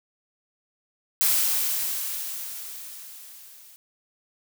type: noise with level ramp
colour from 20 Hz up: blue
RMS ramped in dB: -20 to -50 dBFS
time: 1.21-3.76 s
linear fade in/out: 0 ms
effects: none